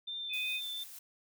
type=tone with vibrato; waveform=sine; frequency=3565 Hz; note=A7; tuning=22 cents sharp; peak=-37 dBFS; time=0.07-0.84 s; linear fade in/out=10 ms; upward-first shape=sine; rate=2.7 Hz; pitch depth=15 cents each way
type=tone; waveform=sine; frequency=2502 Hz; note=D#7; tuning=9 cents sharp; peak=-34 dBFS; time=0.29-0.61 s; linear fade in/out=50 ms
type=noise with tremolo; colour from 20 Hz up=blue; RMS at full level=-48 dBFS; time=0.33-0.99 s; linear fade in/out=5 ms; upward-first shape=sine; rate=6.7 Hz; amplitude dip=25%
effects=none